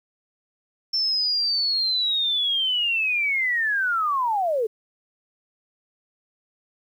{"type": "linear sweep", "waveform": "sine", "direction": "down", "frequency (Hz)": [5380, 415.3], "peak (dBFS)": -20, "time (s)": [0.93, 4.67], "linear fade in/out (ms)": 10, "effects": ["9-bit"]}